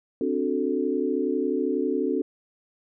sine chord, D dominant seventh, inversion third, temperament equal, 261.6 / 293.7 / 370 / 440 Hz, C4 / D4 / F#4 / A4, 0 / 0 / 0 / 0 cents, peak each -28 dBFS, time 0.21-2.22 s, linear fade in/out 2 ms, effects none

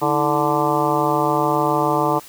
harmonic tone with a mistuned harmonic, 146.83 Hz, D3, in tune, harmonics 1 / 2 / 3 / 4 / 5 / 6 / 7 / 8, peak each -27 / -23 / -24 / -25 / -24 / -22 / -24 / -25 dBFS, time 0.01-2.2 s, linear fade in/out 20 ms, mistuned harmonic 2, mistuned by +150 cents, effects white hiss -42 dBFS RMS until 2.28 s

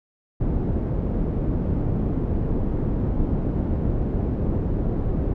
pink low-pass noise, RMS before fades -23 dBFS, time 0.4-5.34 s, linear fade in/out 10 ms, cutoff 350 Hz, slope 12 dB/octave, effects none

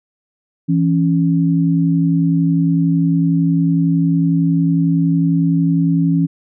sine tone pair together, 166.24 / 277.2 Hz, E3 / C#4, +15 / 0 cents, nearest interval major sixth, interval 885 cents, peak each -13 / -16 dBFS, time 0.68-6.27 s, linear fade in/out 20 ms, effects none

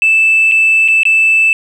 sine tone with dropouts, 2637 Hz, E7, in tune, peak -5 dBFS, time 0.02-1.53 s, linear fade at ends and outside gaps 1 ms, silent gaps 0.514-0.519 / 0.879-0.884 / 1.033-1.053 s, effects tanh soft clip ceiling -3 dBFS + 7-bit

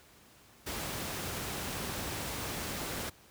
pink noise, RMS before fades -37 dBFS, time 0.66-3.1 s, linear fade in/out 10 ms, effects pink hiss -59 dBFS RMS until 3.3 s + high-pass 60 Hz 12 dB/octave

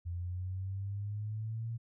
sine exponential sweep, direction up, 85.7 to 116.54 Hz, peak -35 dBFS, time 0.05-1.78 s, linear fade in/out 20 ms, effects none

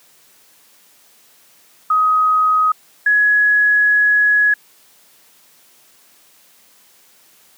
sine tone pair in turn, 1259 / 1680.6 Hz, D#6 / G#6, +20 / +20 cents, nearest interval perfect fourth, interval 500 cents, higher second, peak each -11 / -10 dBFS, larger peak second, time 1.9-2.72 / 3.06-4.54 s, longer second, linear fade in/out 5 ms, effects white hiss -51 dBFS RMS until 7.57 s + high-pass 150 Hz 12 dB/octave

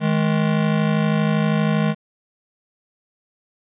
square tone pair together, 157.8 / 210.4 Hz, D#3 / G#3, +25 / +23 cents, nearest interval perfect fourth, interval 498 cents, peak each -20 dBFS, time 0-1.95 s, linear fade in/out 50 ms, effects resampled to 8000 Hz

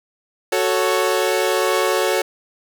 sawtooth chord, F# minor, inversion none, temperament equal, 370 / 440 / 554.4 Hz, F#4 / A4 / C#5, 0 / 0 / 0 cents, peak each -17 dBFS, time 0.52-2.22 s, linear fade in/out 5 ms, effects none

